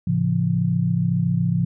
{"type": "chord", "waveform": "sine", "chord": "A augmented", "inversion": "none", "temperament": "just", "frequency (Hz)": [110, 137.5, 171.88], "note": ["A2", "C#3", "E#3"], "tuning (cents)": [0, -14, -27], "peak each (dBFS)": [-24, -23, -20], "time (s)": [0.07, 1.65], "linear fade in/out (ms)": 5, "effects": []}